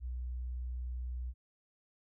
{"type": "tone", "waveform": "sine", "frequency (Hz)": 61.74, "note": "B1", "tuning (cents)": 0, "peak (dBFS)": -36, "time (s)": [0, 1.34], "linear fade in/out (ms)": 50, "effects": []}